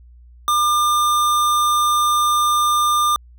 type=tone; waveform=square; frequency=1200 Hz; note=D6; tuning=37 cents sharp; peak=-15 dBFS; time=0.48-3.16 s; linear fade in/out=0 ms; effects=added 60 Hz sine -42 dBFS peak until 3.38 s